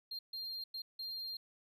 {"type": "tone bursts at uneven times", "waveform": "triangle", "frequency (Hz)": 4196, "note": "C8", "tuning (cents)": 4, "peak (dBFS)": -39, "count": 4, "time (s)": [[0.11, 0.19], [0.33, 0.64], [0.74, 0.82], [0.99, 1.37]], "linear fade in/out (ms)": 5, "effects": []}